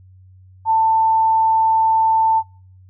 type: tone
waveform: sine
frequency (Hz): 890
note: A5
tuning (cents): +20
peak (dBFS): -12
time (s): 0.65-2.43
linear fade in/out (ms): 50
effects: noise-tail reverb RT60 0.5 s tail -25 dB re dry + added 93 Hz sine -43 dBFS peak until 2.89 s